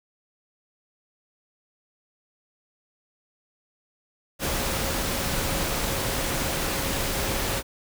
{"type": "tone in noise", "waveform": "sine", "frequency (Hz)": 544, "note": "C#5", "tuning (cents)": -33, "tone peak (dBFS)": -37, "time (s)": [4.39, 7.63], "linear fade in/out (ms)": 50, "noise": "pink", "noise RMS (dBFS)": -27, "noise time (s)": [4.39, 7.63], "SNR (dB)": -13, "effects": []}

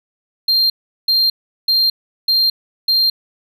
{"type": "tone bursts", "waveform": "triangle", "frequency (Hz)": 4186, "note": "C8", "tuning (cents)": 0, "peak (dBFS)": -10, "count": 5, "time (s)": [0.48, 3.1], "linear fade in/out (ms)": 5, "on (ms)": 220, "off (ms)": 380, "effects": []}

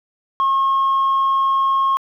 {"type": "tone", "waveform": "sine", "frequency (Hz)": 1082, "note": "C#6", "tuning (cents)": -42, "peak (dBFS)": -12, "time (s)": [0.4, 1.97], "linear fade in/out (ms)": 0, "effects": ["tanh soft clip ceiling -12 dBFS", "9-bit"]}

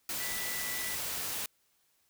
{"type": "tone in noise", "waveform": "sine", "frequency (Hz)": 1975.5, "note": "B6", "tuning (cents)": 0, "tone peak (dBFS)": -40, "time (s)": [0.2, 0.95], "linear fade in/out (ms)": 2, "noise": "white", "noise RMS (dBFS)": -36, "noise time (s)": [0.09, 1.46], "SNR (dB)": -7, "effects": ["white hiss -72 dBFS RMS until 2.09 s"]}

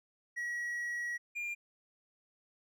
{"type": "tone pair in turn", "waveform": "triangle", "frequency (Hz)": [1916, 2401], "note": ["A#6", "D7"], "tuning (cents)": [47, 38], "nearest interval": "major third", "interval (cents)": 391, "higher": "second", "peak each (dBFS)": [-33, -34], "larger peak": "first", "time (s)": [[0.36, 1.18], [1.35, 1.55]], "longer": "first", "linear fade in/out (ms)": 20, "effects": []}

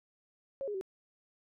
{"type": "tone with pitch steps", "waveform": "sine", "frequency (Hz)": [546, 414.1, 381], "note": ["C#5", "G#4", "G4"], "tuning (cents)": [-26, -5, -49], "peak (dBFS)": -34, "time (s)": [0.61, 0.811], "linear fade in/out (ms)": 0, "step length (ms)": 67, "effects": []}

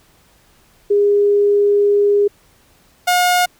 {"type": "tone pair in turn", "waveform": ["sine", "sawtooth"], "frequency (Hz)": [408.1, 717.8], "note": ["G#4", "F5"], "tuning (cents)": [-30, 47], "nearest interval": "minor seventh", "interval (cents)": 977, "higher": "second", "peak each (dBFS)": [-10, -8], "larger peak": "second", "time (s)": [[0.9, 2.28], [3.07, 3.46]], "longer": "first", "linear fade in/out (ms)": 10, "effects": ["pink hiss -53 dBFS RMS until 3.59 s"]}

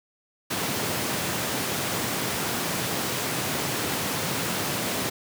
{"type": "high-pass noise", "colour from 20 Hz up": "pink", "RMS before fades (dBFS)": -28, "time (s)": [0.5, 5.1], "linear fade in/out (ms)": 10, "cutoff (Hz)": 110, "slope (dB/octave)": 24, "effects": []}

